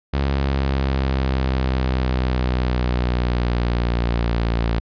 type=exponential sweep; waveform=sawtooth; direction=down; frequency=69.2 to 56.9 Hz; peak=-14 dBFS; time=0.13-4.8 s; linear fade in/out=10 ms; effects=resampled to 11025 Hz